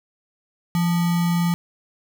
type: tone with sample-and-hold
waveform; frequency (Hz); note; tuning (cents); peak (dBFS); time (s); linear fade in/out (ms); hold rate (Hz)
sine; 171.5; F3; -31; -17; 0.75-1.54; 0; 1050
effects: none